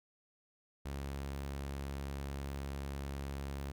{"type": "tone", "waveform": "sawtooth", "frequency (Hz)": 69.3, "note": "C#2", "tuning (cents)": 0, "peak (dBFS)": -35, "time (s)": [0.85, 3.72], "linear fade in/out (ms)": 10, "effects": []}